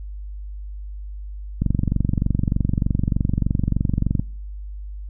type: click train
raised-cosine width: 5 ms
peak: -7 dBFS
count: 61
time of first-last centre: 1.62-4.195 s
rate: 23.3 Hz
effects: noise-tail reverb RT60 0.5 s tail -24 dB re dry + added 50 Hz sine -30 dBFS peak until 5.09 s